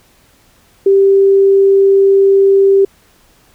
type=tone; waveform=sine; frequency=392 Hz; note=G4; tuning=in tune; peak=-5 dBFS; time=0.86-2.85 s; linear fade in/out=5 ms; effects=pink hiss -50 dBFS RMS until 3.54 s